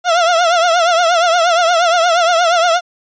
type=tone with vibrato; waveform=30% pulse; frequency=685 Hz; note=F5; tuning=34 cents flat; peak=-7 dBFS; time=0.04-2.81 s; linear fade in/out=50 ms; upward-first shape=triangle; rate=8.5 Hz; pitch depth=110 cents each way; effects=resampled to 16000 Hz